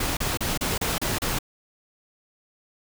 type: noise bursts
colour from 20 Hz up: pink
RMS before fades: -26 dBFS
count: 7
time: 0-1.388 s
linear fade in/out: 5 ms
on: 170 ms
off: 33 ms
effects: none